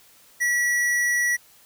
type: tone with hard clipping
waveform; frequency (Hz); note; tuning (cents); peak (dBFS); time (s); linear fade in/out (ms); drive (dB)
sine; 1938; B6; -33; -21; 0.4-1.37; 20; 14
effects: white hiss -54 dBFS RMS until 1.65 s